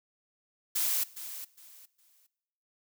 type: noise with echo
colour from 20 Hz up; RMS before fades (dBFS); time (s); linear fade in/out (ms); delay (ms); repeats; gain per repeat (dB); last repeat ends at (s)
blue; -29; 0.75-1.04; 10; 410; 3; -12; 2.27
effects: noise-tail reverb RT60 1.0 s tail -20 dB re dry